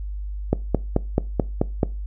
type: click train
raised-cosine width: 2 ms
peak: -4 dBFS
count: 7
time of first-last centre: 0.53-1.832 s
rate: 4.61 Hz
effects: noise-tail reverb RT60 0.3 s tail -21 dB re dry + added 50 Hz sine -27 dBFS peak until 2.06 s